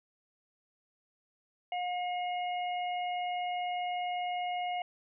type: harmonic tone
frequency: 717 Hz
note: F5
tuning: 45 cents sharp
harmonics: 1 / 3 / 4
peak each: -32 / -42 / -44 dBFS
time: 1.72-4.82 s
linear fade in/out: 2 ms
effects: none